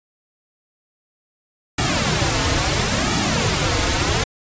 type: noise with flanger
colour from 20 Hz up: pink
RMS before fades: -19 dBFS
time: 1.78-4.24 s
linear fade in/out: 5 ms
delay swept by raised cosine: 1.9 to 5.2 ms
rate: 0.73 Hz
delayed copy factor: -0.9
effects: resampled to 16000 Hz